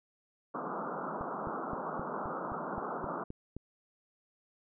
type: band-pass noise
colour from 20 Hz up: white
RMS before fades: -38 dBFS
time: 0.54-3.24 s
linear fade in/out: 10 ms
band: 150 to 1400 Hz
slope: 96 dB/octave
type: click train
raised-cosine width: 3 ms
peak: -28 dBFS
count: 10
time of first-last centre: 1.21-3.566 s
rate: 3.82 Hz
effects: none